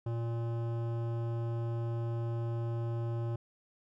sine tone with hard clipping, 116.4 Hz, A#2, 2 cents flat, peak -34 dBFS, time 0.06-3.36 s, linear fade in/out 5 ms, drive 15 dB, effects none

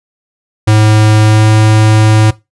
square tone with pitch glide, 107.7 to 108.45 Hz, A2 to A2, -37 to -25 cents, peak -5 dBFS, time 0.67-2.31 s, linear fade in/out 10 ms, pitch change +12 cents, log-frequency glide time 1.22-1.49 s, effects noise-tail reverb RT60 0.2 s tail -18 dB re dry + resampled to 24000 Hz

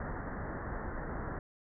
pink low-pass noise, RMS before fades -39 dBFS, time 0-1.39 s, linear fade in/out 2 ms, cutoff 1900 Hz, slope 96 dB/octave, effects none

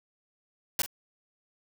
white noise with echo, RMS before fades -26 dBFS, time 0.79-0.82 s, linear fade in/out 2 ms, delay 42 ms, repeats 1, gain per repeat -14 dB, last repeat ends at 0.862 s, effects none

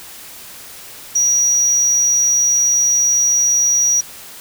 sine tone, 5780 Hz, F#8, 41 cents flat, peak -9 dBFS, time 1.15-4.01 s, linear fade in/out 10 ms, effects tanh soft clip ceiling -10 dBFS + white hiss -36 dBFS RMS until 4.4 s

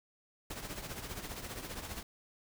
pink noise with tremolo, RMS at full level -40 dBFS, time 0.5-2.03 s, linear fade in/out 5 ms, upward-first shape triangle, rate 15 Hz, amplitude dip 70%, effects none

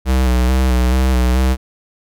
square tone with vibrato, 63.4 Hz, B1, 46 cents sharp, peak -12 dBFS, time 0.05-1.57 s, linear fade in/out 50 ms, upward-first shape square, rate 2.3 Hz, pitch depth 34 cents each way, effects none

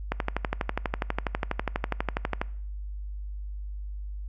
click train, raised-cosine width 0.5 ms, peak -11 dBFS, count 29, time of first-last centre 0.12-2.415 s, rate 12.2 Hz, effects noise-tail reverb RT60 0.6 s tail -22 dB re dry + added 50 Hz sine -33 dBFS peak until 4.28 s

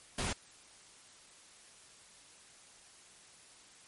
pink noise, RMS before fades -35 dBFS, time 0.18-0.33 s, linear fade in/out 5 ms, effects white hiss -58 dBFS RMS until 3.87 s + MP3 48 kbps

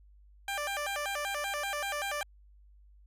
15% pulse tone with vibrato, 684 Hz, F5, 36 cents flat, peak -26 dBFS, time 0.48-2.23 s, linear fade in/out 2 ms, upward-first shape square, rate 5.2 Hz, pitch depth 260 cents each way, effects added 50 Hz sine -55 dBFS peak until 3.06 s + resampled to 32000 Hz

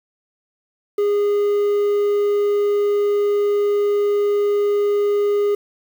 triangle tone, 410 Hz, G#4, 22 cents flat, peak -13 dBFS, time 0.98-5.55 s, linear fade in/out 5 ms, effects 7-bit

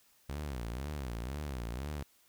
sawtooth tone with vibrato, 65.41 Hz, C2, in tune, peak -33 dBFS, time 0.29-2.03 s, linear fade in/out 5 ms, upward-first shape sine, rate 2 Hz, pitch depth 250 cents each way, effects white hiss -67 dBFS RMS until 2.28 s

